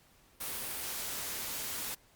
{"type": "noise", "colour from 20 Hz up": "white", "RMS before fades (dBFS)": -38, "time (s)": [0.4, 1.95], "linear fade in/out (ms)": 10, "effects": ["pink hiss -64 dBFS RMS until 2.15 s", "Opus 48 kbps"]}